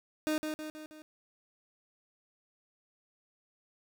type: tone with echo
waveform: 30% pulse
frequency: 308.3 Hz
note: D#4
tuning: 16 cents flat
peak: -26 dBFS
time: 0.27-0.38 s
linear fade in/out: 0 ms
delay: 160 ms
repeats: 4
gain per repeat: -5 dB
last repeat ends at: 1.02 s
effects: none